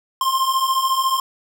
square beating tone pair, 1047 / 1061 Hz, C6 / C6, +1 / +24 cents, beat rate 14 Hz, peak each -23 / -19 dBFS, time 0.21-1.2 s, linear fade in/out 2 ms, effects none

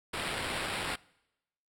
blue noise with sample-and-hold, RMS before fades -35 dBFS, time 0.13-0.96 s, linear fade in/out 10 ms, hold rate 6300 Hz, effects noise-tail reverb RT60 0.9 s tail -24 dB re dry + low-pass 12000 Hz 12 dB/octave

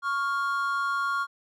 triangle tone pair together, 1108.7 / 1401.3 Hz, C#6 / F6, 0 / +5 cents, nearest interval major third, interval 405 cents, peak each -26 dBFS, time 0.02-1.27 s, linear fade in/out 50 ms, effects none

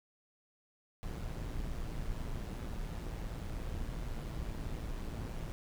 brown noise with amplitude modulation, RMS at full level -37 dBFS, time 1.03-5.52 s, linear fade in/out 0 ms, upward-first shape sine, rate 114 Hz, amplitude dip 50%, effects none

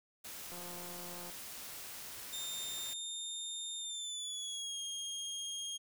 white noise, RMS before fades -47 dBFS, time 0.24-2.94 s, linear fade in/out 10 ms
click train, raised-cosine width 1 ms, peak -38 dBFS, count 138, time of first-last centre 0.52-1.298 s, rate 176 Hz
25% pulse tone with pitch glide, 3640 to 3243 Hz, A#7 to G#7, -42 to -42 cents, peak -35 dBFS, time 2.32-5.78 s, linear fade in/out 20 ms, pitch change -200 cents, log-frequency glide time 3.78-4.8 s
effects none

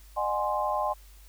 sine chord, Ab dominant seventh, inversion second, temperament equal with one note detuned, 608 / 740 / 830.6 / 1046.5 Hz, Eb5 / Gb5 / Ab5 / C6, -40 / 0 / 0 / 0 cents, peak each -31 / -34 / -30 / -30 dBFS, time 0.16-0.94 s, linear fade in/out 20 ms, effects added 50 Hz sine -49 dBFS peak until 1.28 s + white hiss -58 dBFS RMS until 1.28 s

